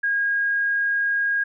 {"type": "tone", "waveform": "sine", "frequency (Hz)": 1632, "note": "G#6", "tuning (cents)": -31, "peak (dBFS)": -19, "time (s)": [0.03, 1.44], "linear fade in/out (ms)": 10, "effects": []}